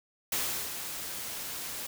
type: noise with ADSR envelope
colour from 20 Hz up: white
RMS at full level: -30 dBFS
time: 0.32-1.87 s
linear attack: 3 ms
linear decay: 380 ms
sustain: -8 dB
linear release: 7 ms
effects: none